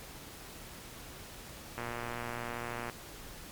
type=click train; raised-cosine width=0.5 ms; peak=-23 dBFS; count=134; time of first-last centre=1.78-2.898 s; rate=119 Hz; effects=pink hiss -48 dBFS RMS until 3.51 s + MP3 96 kbps